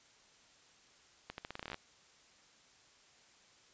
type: accelerating click train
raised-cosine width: 0.3 ms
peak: -26 dBFS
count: 13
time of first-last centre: 1.3-1.744 s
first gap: 81 ms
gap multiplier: 0.84
effects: white hiss -64 dBFS RMS until 3.73 s + resampled to 16000 Hz